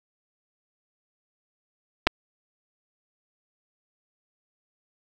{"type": "clicks", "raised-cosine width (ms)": 0.3, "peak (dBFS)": -3, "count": 2, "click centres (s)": [2.069, 2.072], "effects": []}